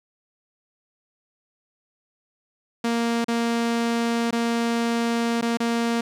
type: tone with dropouts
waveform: sawtooth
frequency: 233.1 Hz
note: A#3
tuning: in tune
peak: -17 dBFS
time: 2.84-6.01 s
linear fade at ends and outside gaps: 5 ms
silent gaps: 3.245-3.282 / 4.309-4.326 / 5.413-5.424 / 5.572-5.601 s
effects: low-pass 8000 Hz 12 dB/octave + 9-bit